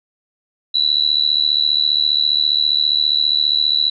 sine tone with amplitude modulation, 3951 Hz, B7, in tune, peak -9 dBFS, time 0.74-3.9 s, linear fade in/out 10 ms, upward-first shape sine, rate 74.9 Hz, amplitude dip 95%, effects none

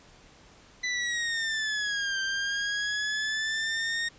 sawtooth linear two-way sweep, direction down then up, 2000 to 1568 to 1855 Hz, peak -24 dBFS, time 0.83-4.09 s, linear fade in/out 10 ms, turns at 2.2 s, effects pink hiss -55 dBFS RMS until 4.18 s + resampled to 16000 Hz

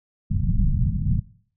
pink low-pass noise, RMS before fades -21 dBFS, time 0.3-1.2 s, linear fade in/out 10 ms, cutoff 200 Hz, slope 48 dB/octave, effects noise-tail reverb RT60 0.5 s tail -18 dB re dry

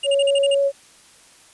square tone bursts, 2837 Hz, F7, 27 cents sharp, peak -22 dBFS, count 7, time 0.03-0.547 s, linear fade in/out 5 ms, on 37 ms, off 43 ms
sine tone with vibrato, 557 Hz, C#5, 8 cents sharp, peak -15 dBFS, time 0.04-0.72 s, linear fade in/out 50 ms, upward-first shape triangle, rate 7.5 Hz, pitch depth 9 cents each way
effects white hiss -50 dBFS RMS until 1.53 s + resampled to 24000 Hz

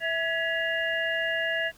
sine tone cluster, 656 / 1679 / 1957 / 2815 Hz, E5 / G#6 / B6 / F7, -9 / +18 / -16 / +13 cents, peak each -31 / -28 / -32 / -34 dBFS, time 0-1.72 s, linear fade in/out 50 ms, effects pink hiss -56 dBFS RMS until 1.77 s

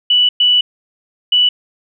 sine tone bursts at uneven times, 2960 Hz, F#7, in tune, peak -8 dBFS, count 3, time 0.1-0.29 / 0.4-0.61 / 1.32-1.49 s, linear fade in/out 5 ms, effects none

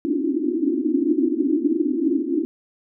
pink band-pass noise, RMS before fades -21 dBFS, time 0.05-2.45 s, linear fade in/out 0 ms, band 260 to 350 Hz, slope 96 dB/octave, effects none

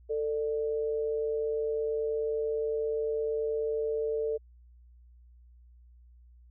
sine tone pair together, 445.7 / 595 Hz, A4 / D5, +22 / +22 cents, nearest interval perfect fourth, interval 500 cents, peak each -28 / -37 dBFS, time 0.09-4.38 s, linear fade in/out 20 ms, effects added 60 Hz sine -53 dBFS peak until 6.5 s

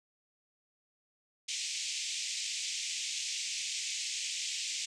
white band-pass noise, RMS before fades -37 dBFS, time 1.48-4.86 s, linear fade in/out 10 ms, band 2200 to 7700 Hz, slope 48 dB/octave, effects none

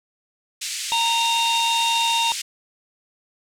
white band-pass noise, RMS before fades -29 dBFS, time 0.61-2.42 s, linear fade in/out 10 ms, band 2100 to 8400 Hz, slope 24 dB/octave
harmonic tone, 924 Hz, A#5, 16 cents flat, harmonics 1 / 3 / 4, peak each -21 / -25 / -23 dBFS, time 0.92-2.32 s, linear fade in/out 0 ms
effects none

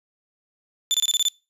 30% pulse tone bursts, 3520 Hz, A7, in tune, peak -15 dBFS, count 7, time 0.91-1.284 s, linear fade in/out 0 ms, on 32 ms, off 25 ms, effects noise-tail reverb RT60 0.3 s tail -25 dB re dry + resampled to 32000 Hz

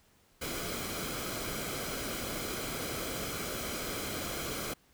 pink noise with comb filter, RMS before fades -37 dBFS, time 0.41-4.74 s, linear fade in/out 10 ms, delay 1.1 ms, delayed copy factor -0.55, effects pink hiss -66 dBFS RMS until 4.93 s

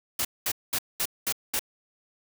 white noise bursts, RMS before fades -27 dBFS, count 6, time 0.19-1.594 s, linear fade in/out 5 ms, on 59 ms, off 210 ms, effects none

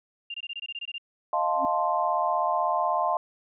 sine tone bursts, 2794 Hz, F7, in tune, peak -32 dBFS, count 11, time 0.3-0.982 s, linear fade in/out 5 ms, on 42 ms, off 22 ms
sine chord, F dominant seventh, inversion third, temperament equal, 622.3 / 698.5 / 880 / 1046.5 Hz, Eb5 / F5 / A5 / C6, 0 / 0 / 0 / 0 cents, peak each -30 / -27 / -29 / -27 dBFS, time 1.33-3.17 s, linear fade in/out 2 ms
sine tone with exponential growth, 270.5 Hz, C#4, 42 cents flat, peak -26 dBFS, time 1.53-1.65 s, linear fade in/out 0 ms, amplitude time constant 24 ms
effects none

